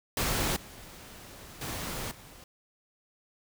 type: noise with level steps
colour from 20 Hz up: pink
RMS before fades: -29 / -48 / -36 / -51 dBFS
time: 0.17-2.44 s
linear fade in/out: 2 ms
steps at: 0.56 / 1.61 / 2.11 s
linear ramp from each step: 5 ms
effects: none